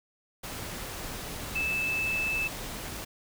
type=tone in noise; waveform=sine; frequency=2626 Hz; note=E7; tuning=7 cents flat; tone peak=-27 dBFS; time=1.55-2.48 s; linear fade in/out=10 ms; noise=pink; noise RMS=-38 dBFS; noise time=0.43-3.05 s; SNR=+8 dB; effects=none